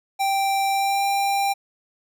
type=tone with pitch glide; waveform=square; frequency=784 to 793.6 Hz; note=G5 to G5; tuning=0 to +21 cents; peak=-20 dBFS; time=0.19-1.54 s; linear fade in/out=20 ms; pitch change=+21 cents; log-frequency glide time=0.71-1.04 s; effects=none